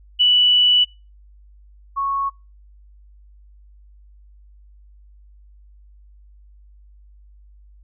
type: tone pair in turn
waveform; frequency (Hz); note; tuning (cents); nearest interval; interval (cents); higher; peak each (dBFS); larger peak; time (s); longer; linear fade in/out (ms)
sine; 2960 / 1104.3; F#7 / C#6; 0 / -7; octave + perfect fourth; 1707; first; -11 / -19; first; 0.19-0.85 / 1.96-2.3; first; 20
effects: noise-tail reverb RT60 0.3 s tail -26 dB re dry + added 50 Hz sine -45 dBFS peak until 7.83 s